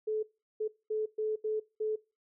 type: tone bursts at uneven times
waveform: sine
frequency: 432.1 Hz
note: A4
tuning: 31 cents flat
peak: -29 dBFS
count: 6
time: 0.07-0.23 / 0.6-0.68 / 0.9-1.06 / 1.18-1.36 / 1.44-1.6 / 1.8-1.96 s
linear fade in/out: 10 ms
effects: noise-tail reverb RT60 0.3 s tail -22 dB re dry